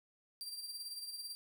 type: tone with tremolo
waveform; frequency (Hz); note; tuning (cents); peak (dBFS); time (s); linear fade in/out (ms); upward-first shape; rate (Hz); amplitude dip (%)
sawtooth; 4718; D8; +7; -38; 0.41-1.35; 0; sine; 18; 55
effects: 11-bit